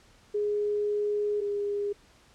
sine tone pair in turn, 415.3 / 407.9 Hz, G#4 / G#4, 0 / -31 cents, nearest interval unison, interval 31 cents, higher first, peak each -25 / -27 dBFS, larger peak first, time 0.34-1.41 / 1.41-1.93 s, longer first, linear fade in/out 10 ms, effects pink hiss -59 dBFS RMS until 2.34 s + low-pass 8000 Hz 12 dB/octave

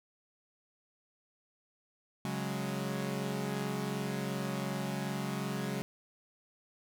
sawtooth chord, C# suspended fourth, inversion none, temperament equal, 138.59 / 185 / 207.7 Hz, C#3 / F#3 / G#3, 0 / 0 / 0 cents, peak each -34 dBFS, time 2.25-5.82 s, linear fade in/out 0 ms, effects none

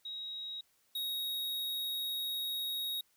sine / square tone pair in turn, 3807 / 3772 Hz, A#7 / A#7, +36 / +20 cents, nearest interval unison, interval 16 cents, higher first, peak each -39 / -35 dBFS, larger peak second, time 0.05-0.61 / 0.95-3.01 s, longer second, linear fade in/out 5 ms, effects white hiss -72 dBFS RMS until 3.16 s

